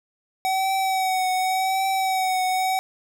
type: tone with vibrato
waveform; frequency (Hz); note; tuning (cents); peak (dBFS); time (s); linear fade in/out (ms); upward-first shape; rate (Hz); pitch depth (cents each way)
square; 756; F#5; +37; -21; 0.45-2.79; 0; triangle; 0.88; 36
effects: none